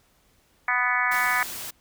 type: harmonic tone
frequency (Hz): 247.7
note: B3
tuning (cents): +5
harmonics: 3 / 4 / 5 / 6 / 7 / 8 / 9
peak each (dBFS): -32 / -29 / -28 / -30 / -26 / -28 / -29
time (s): 0.68-1.43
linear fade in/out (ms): 2
type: noise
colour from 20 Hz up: white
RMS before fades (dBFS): -35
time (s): 1.11-1.71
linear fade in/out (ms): 10
effects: pink hiss -63 dBFS RMS until 1.8 s